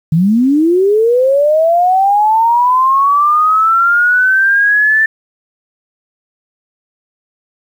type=linear sweep; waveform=sine; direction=up; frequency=151.2 to 1777 Hz; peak=-7 dBFS; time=0.12-5.06 s; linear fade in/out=5 ms; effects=7-bit